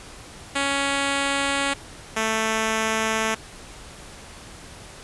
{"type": "tone pair in turn", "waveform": "5% pulse", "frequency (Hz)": [278.3, 220.9], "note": ["C#4", "A3"], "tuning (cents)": [7, 7], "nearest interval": "major third", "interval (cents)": 400, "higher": "first", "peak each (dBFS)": -10, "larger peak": "neither", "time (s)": [[0.55, 1.74], [2.16, 3.35]], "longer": "neither", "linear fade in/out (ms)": 10, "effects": ["pink hiss -42 dBFS RMS until 5.03 s", "resampled to 24000 Hz"]}